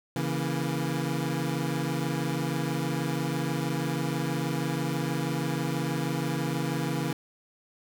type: chord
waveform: 25% pulse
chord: A# diminished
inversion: first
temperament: equal with one note detuned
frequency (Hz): 138.59 / 164.81 / 235.1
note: C#3 / E3 / A#3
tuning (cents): 0 / 0 / +15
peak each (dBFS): -27 / -27 / -32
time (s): 0.16-7.13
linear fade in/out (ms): 2
effects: none